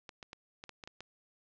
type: clicks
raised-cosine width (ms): 0.2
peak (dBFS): -28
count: 8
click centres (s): 0.092 / 0.228 / 0.331 / 0.639 / 0.693 / 0.838 / 0.875 / 1.006
effects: low-pass 6000 Hz 12 dB/octave